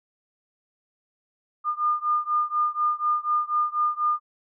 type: beating tone pair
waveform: sine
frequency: 1210 / 1214.1 Hz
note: D#6 / D#6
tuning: -49 / -43 cents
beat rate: 4.1 Hz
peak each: -24 / -25 dBFS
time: 1.64-4.2 s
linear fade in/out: 50 ms
effects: none